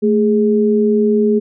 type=tone pair together; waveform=sine; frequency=220 / 415.3 Hz; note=A3 / G#4; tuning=0 / 0 cents; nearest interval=major seventh; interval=1100 cents; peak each=-13 dBFS; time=0.02-1.4 s; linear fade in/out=20 ms; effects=none